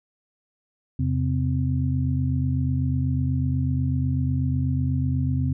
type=tone cluster; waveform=sine; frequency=84.5 / 132.6 / 257.1 Hz; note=E2 / C3 / C4; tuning=+43 / +23 / -30 cents; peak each=-25 / -23 / -28 dBFS; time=0.99-5.53 s; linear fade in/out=5 ms; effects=none